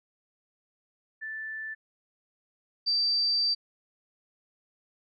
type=tone pair in turn; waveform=sine; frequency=1760 / 4663 Hz; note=A6 / D8; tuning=0 / -13 cents; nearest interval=octave + perfect fourth; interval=1687 cents; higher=second; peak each=-34 / -23 dBFS; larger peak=second; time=1.21-1.75 / 2.86-3.55 s; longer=second; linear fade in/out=20 ms; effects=none